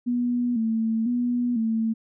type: tone with vibrato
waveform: sine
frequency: 233.4 Hz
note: A#3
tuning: 2 cents sharp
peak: -21 dBFS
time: 0.06-1.94 s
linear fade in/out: 20 ms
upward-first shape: square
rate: 1 Hz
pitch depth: 72 cents each way
effects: none